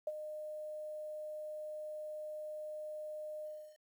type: tone with ADSR envelope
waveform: sine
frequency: 611 Hz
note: D#5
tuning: 32 cents flat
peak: -32 dBFS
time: 0.07-3.78 s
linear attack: 4 ms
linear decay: 36 ms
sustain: -9 dB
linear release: 330 ms
effects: 11-bit